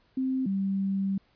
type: tone pair in turn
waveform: sine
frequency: 261.6 / 194.74 Hz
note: C4 / G3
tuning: 0 / -11 cents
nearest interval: perfect fourth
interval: 511 cents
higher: first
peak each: -25 dBFS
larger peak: neither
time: 0.17-0.46 / 0.46-1.18 s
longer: second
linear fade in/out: 5 ms
effects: pink hiss -66 dBFS RMS until 1.35 s + resampled to 11025 Hz